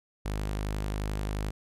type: tone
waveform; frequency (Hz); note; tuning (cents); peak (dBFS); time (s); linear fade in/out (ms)
sawtooth; 51.4; G#1; -17; -26; 0.25-1.51; 10
effects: resampled to 32000 Hz